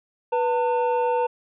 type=tone pair together; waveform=triangle; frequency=491 / 902 Hz; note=B4 / A5; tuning=-10 / +43 cents; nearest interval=major seventh; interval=1053 cents; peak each=-20 / -21 dBFS; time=0.32-1.27 s; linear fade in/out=10 ms; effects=resampled to 8000 Hz